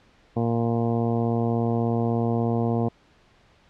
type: harmonic tone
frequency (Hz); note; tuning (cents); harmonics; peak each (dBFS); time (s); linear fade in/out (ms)
116.54; A#2; 0; 1 / 2 / 3 / 4 / 5 / 6 / 7 / 8 / 9; -25 / -25 / -31 / -29 / -37 / -32 / -38 / -42 / -43; 0.36-2.89; 10
effects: pink hiss -58 dBFS RMS until 3.69 s + low-pass 4000 Hz 12 dB/octave